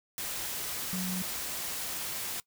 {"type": "tone in noise", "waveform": "sine", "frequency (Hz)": 184.2, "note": "F#3", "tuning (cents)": -7, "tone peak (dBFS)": -32, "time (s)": [0.93, 1.22], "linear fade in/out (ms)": 0, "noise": "white", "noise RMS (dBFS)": -36, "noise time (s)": [0.18, 2.4], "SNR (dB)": 1, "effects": ["noise-tail reverb RT60 0.1 s tail -21 dB re dry"]}